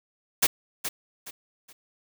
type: noise with echo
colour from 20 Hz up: white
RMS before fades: -20 dBFS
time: 0.42-0.47 s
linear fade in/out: 10 ms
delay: 420 ms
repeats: 3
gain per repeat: -10 dB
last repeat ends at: 1.73 s
effects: none